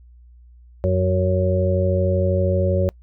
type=harmonic tone with a mistuned harmonic; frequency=92.7 Hz; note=F#2; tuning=4 cents sharp; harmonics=1 / 2 / 4 / 5 / 6; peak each=-19 / -25 / -25 / -29 / -21 dBFS; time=0.84-2.89 s; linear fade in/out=0 ms; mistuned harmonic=1; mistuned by=-37 cents; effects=noise-tail reverb RT60 0.1 s tail -26 dB re dry + added 60 Hz sine -44 dBFS peak until 3.02 s